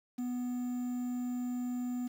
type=tone with quantisation; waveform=triangle; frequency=246.9 Hz; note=B3; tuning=in tune; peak=-31 dBFS; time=0.18-2.08 s; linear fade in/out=10 ms; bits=9; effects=none